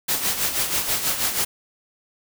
white noise with tremolo, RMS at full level -21 dBFS, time 0.08-1.45 s, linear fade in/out 10 ms, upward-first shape sine, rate 6.2 Hz, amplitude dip 60%, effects none

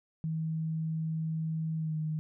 sine tone with pitch glide, 159.9 to 155.71 Hz, D#3 to D#3, +48 to +2 cents, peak -30 dBFS, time 0.24-2.19 s, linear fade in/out 0 ms, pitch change -46 cents, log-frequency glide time 1.77-1.96 s, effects none

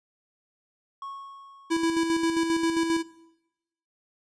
triangle tone with exponential decay, 1100 Hz, C#6, 14 cents flat, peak -32 dBFS, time 1.02-2.73 s, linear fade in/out 2 ms, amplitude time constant 370 ms
square tone with tremolo, 330 Hz, E4, 2 cents sharp, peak -22 dBFS, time 1.7-3.03 s, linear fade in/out 20 ms, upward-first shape square, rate 7.5 Hz, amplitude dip 45%
effects noise-tail reverb RT60 0.9 s tail -19 dB re dry + resampled to 22050 Hz

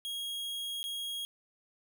45% pulse tone with dropouts, 3283 Hz, G#7, 21 cents flat, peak -35 dBFS, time 0.05-1.25 s, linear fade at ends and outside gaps 0 ms, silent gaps 0.83-0.84 s, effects none

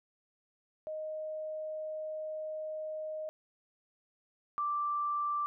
sine tone pair in turn, 622 / 1174.2 Hz, D#5 / D6, -1 / -1 cents, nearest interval major seventh, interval 1100 cents, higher second, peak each -36 / -30 dBFS, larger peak second, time 0.87-3.29 / 4.58-5.46 s, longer first, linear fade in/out 0 ms, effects none

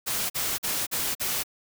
white noise bursts, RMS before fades -28 dBFS, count 5, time 0.06-1.436 s, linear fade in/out 20 ms, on 240 ms, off 44 ms, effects none

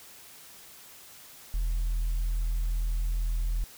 sine tone, 41.2 Hz, E1, in tune, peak -23 dBFS, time 1.54-3.64 s, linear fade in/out 0 ms, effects tanh soft clip ceiling -24 dBFS + white hiss -50 dBFS RMS until 3.77 s

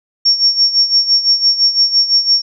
sine tone with tremolo, 5500 Hz, F8, 27 cents flat, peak -6 dBFS, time 0.25-2.42 s, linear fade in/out 10 ms, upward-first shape sine, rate 5.9 Hz, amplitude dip 75%, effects none

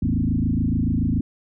sine tone with frequency modulation, 164.81 Hz, E3, in tune, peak -18 dBFS, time 0.02-1.21 s, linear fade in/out 5 ms, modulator 27 Hz, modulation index 4, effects none

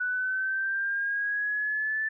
sine linear sweep, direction up, 1480 to 1760 Hz, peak -26 dBFS, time 0-2.09 s, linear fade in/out 10 ms, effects none

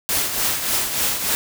white noise with tremolo, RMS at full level -19 dBFS, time 0.09-1.35 s, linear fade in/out 0 ms, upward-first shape triangle, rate 3.4 Hz, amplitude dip 60%, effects none

